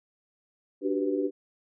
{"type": "chord", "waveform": "sine", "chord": "G major seventh", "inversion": "second", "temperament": "equal with one note detuned", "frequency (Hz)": [293.7, 370, 388.2, 493.9], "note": ["D4", "F#4", "G4", "B4"], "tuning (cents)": [0, 0, -17, 0], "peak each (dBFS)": [-29, -33, -29, -33], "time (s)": [0.81, 1.31], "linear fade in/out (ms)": 50, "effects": []}